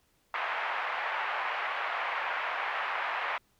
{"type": "band-pass noise", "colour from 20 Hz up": "pink", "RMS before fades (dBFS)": -33, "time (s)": [0.34, 3.38], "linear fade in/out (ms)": 2, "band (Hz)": [740, 2400], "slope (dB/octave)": 24, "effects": ["pink hiss -70 dBFS RMS until 3.59 s"]}